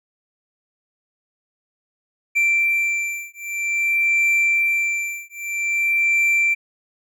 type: beating tone pair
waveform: triangle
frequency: 2349 / 2349.51 Hz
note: D7 / D7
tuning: 0 / 0 cents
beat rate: 0.51 Hz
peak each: -19 dBFS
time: 2.35-6.55 s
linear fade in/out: 20 ms
effects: none